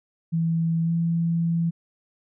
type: tone with pitch glide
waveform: sine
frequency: 164.81 to 167.4 Hz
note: E3 to E3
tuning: 0 to +27 cents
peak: -20 dBFS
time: 0.32-1.71 s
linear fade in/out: 20 ms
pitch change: +27 cents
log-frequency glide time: 0.84-0.91 s
effects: none